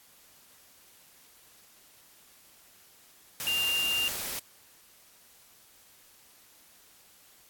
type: tone in noise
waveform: sine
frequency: 2794 Hz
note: F7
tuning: in tune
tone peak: -26 dBFS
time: 3.47-4.08 s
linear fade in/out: 0 ms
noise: white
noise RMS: -35 dBFS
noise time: 3.4-4.39 s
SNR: +6 dB
effects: white hiss -58 dBFS RMS until 7.49 s + AAC 64 kbps